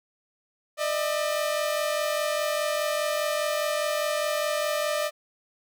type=tone pair together; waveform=sawtooth; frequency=599.1 / 644 Hz; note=D5 / E5; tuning=+34 / -41 cents; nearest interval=minor second; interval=125 cents; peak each=-22 / -27 dBFS; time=0.77-5.11 s; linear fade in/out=50 ms; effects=none